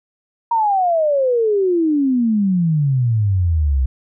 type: exponential sweep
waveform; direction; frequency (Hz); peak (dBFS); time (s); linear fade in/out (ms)
sine; down; 947 to 63; -13; 0.51-3.86; 5
effects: none